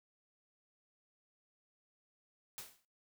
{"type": "noise with exponential decay", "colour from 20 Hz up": "white", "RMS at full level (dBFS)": -43, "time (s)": [2.58, 2.85], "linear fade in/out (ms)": 0, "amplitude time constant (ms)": 57, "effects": ["noise-tail reverb RT60 0.3 s tail -23 dB re dry"]}